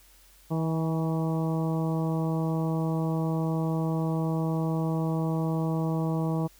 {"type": "harmonic tone with a mistuned harmonic", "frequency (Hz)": 161, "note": "E3", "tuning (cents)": -41, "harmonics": [1, 2, 3, 4, 5, 6, 7], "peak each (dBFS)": [-26, -32, -36, -38, -40, -42, -43], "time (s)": [0.5, 6.48], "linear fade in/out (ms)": 20, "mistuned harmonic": 5, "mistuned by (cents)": 28, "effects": ["added 46 Hz sine -58 dBFS peak until 6.59 s", "white hiss -58 dBFS RMS until 6.59 s"]}